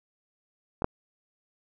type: clicks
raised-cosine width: 1 ms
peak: -17 / -8 dBFS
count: 2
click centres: 0.821 / 0.844 s
effects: none